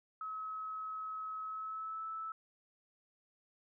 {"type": "tone with pitch glide", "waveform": "sine", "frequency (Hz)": [1284, 1311], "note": ["E6", "E6"], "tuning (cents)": [-46, -10], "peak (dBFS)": -39, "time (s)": [0.21, 2.32], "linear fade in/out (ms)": 2, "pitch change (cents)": 36, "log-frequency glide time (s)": [1.43, 2.05], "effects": []}